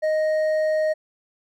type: tone with hard clipping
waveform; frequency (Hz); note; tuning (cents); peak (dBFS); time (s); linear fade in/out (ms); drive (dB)
triangle; 622.3; D#5; 0; -20; 0.02-0.94; 20; 8
effects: none